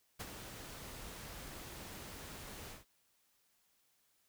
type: noise with ADSR envelope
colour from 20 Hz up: pink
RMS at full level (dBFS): -42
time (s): 0.19-2.85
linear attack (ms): 17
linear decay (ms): 36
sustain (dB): -7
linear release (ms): 150
effects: white hiss -75 dBFS RMS until 4.28 s